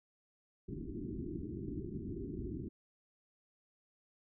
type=low-pass noise; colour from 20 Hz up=white; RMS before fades=-42 dBFS; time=0.68-2.69 s; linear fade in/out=10 ms; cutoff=390 Hz; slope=96 dB/octave; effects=none